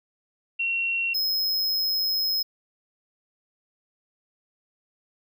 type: tone pair in turn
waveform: sine / square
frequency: 2732 / 5131 Hz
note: F7 / E8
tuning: -39 / -48 cents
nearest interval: major seventh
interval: 1091 cents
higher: second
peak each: -23 dBFS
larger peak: neither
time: 0.59-1.14 / 1.14-2.43 s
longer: second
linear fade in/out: 10 ms
effects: none